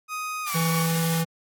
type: tone with pitch glide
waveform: 30% pulse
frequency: 1250 to 1126.6 Hz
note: D#6 to C#6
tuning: +8 to +28 cents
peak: -26 dBFS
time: 0.08-0.88 s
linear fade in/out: 50 ms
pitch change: -180 cents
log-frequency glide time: 0.43-0.56 s
type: high-pass noise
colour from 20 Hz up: white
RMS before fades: -32 dBFS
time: 0.46-1.23 s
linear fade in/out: 20 ms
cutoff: 690 Hz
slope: 48 dB/octave
type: tone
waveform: square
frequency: 164.81 Hz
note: E3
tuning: in tune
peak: -23 dBFS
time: 0.54-1.25 s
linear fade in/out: 20 ms
effects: AAC 64 kbps